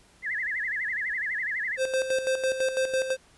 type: tone with vibrato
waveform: sine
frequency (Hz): 1864.7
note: A#6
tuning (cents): 0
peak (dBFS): -27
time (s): 0.22-1.79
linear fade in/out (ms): 50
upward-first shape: sine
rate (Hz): 12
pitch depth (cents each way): 200
type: tone with tremolo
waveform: square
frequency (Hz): 523.3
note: C5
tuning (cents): 0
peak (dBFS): -23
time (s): 1.77-3.17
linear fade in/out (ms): 50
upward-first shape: square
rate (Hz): 6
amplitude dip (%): 60
effects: pink hiss -58 dBFS RMS until 3.37 s + resampled to 24000 Hz